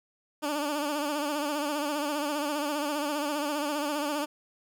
15% pulse tone with vibrato, 293.7 Hz, D4, in tune, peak -22 dBFS, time 0.42-4.26 s, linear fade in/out 20 ms, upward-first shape sine, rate 15 Hz, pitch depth 69 cents each way, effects none

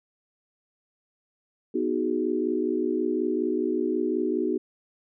sine chord, G# minor seventh, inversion first, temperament equal, 246.9 / 311.1 / 370 / 415.3 Hz, B3 / D#4 / F#4 / G#4, 0 / 0 / 0 / 0 cents, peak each -30 / -28 / -27 / -31 dBFS, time 1.74-4.58 s, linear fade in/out 10 ms, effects none

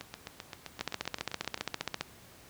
two click trains, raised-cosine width 0.2 ms, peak -14 / -22 dBFS, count 19 / 13, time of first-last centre 0.81-2.01 / 0.01-1.577 s, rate 15 / 7.66 Hz, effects pink hiss -55 dBFS RMS until 2.49 s + high-pass 60 Hz 12 dB/octave

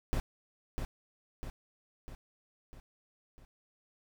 brown noise with echo, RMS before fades -30 dBFS, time 0.13-0.2 s, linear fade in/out 0 ms, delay 650 ms, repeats 5, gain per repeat -5 dB, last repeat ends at 3.45 s, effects none

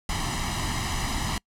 pink noise with comb filter, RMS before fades -28 dBFS, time 0.09-1.38 s, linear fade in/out 2 ms, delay 1 ms, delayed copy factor +0.75, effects noise-tail reverb RT60 0.1 s tail -26 dB re dry + low-pass 9000 Hz 12 dB/octave

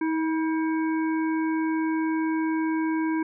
harmonic tone with a mistuned harmonic, 318.9 Hz, D#4, 43 cents sharp, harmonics 1 / 3 / 5 / 7, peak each -23 / -33 / -37 / -40 dBFS, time 0.01-3.23 s, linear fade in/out 5 ms, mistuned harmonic 3, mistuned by +22 cents, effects none

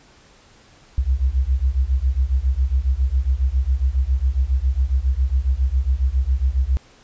sine beating tone pair, 61.74 / 69.04 Hz, B1 / C#2, 0 / -6 cents, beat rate 7.3 Hz, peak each -19 dBFS, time 0.98-6.77 s, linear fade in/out 0 ms, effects pink hiss -51 dBFS RMS until 7.03 s + resampled to 16000 Hz

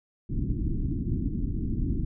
pink low-pass noise, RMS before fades -28 dBFS, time 0.29-2.05 s, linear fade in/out 10 ms, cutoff 320 Hz, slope 48 dB/octave, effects none

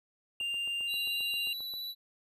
triangle tone, 2794 Hz, F7, in tune, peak -30 dBFS, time 0.4-1.53 s, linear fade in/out 2 ms
click train, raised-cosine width 1 ms, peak -39 dBFS, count 11, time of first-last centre 0.41-1.738 s, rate 7.53 Hz
square tone with vibrato, 3951 Hz, B7, in tune, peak -37 dBFS, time 0.87-1.95 s, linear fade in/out 50 ms, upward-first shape square, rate 17 Hz, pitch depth 10 cents each way
effects none

